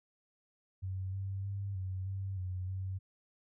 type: tone with pitch steps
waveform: sine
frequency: 94.4 / 97 / 99.1 / 93.8 / 96.7 / 91.9 / 94.7 Hz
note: F#2 / G2 / G2 / F#2 / G2 / F#2 / F#2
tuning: +35 / -18 / +19 / +24 / -23 / -11 / +41 cents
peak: -35 dBFS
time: 0.82-2.99 s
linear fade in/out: 20 ms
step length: 310 ms
effects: none